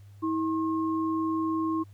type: tone pair together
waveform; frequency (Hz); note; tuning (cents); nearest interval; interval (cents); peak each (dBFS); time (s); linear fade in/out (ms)
sine; 321.8 / 1074; E4 / C6; -42 / +45; octave + major sixth; 2087; -26 / -32; 0.22-1.84; 20
effects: added 100 Hz sine -47 dBFS peak until 1.93 s + pink hiss -66 dBFS RMS until 1.93 s